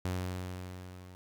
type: tone with level ramp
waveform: sawtooth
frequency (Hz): 91.4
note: F#2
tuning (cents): -21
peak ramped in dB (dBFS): -27 to -45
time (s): 0.05-1.15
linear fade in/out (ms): 0
effects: 11-bit